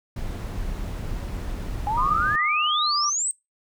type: noise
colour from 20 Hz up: brown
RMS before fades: -30 dBFS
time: 0.16-2.36 s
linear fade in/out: 5 ms
type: exponential sweep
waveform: sine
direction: up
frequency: 810 to 8490 Hz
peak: -22 dBFS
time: 1.87-3.31 s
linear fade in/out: 0 ms
type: tone with pitch glide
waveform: sine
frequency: 1220 to 1181.2 Hz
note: D#6 to D6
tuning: -34 to +10 cents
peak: -23 dBFS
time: 1.97-3.1 s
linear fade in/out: 10 ms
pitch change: -56 cents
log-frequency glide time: 2.83-2.93 s
effects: noise-tail reverb RT60 0.2 s tail -22 dB re dry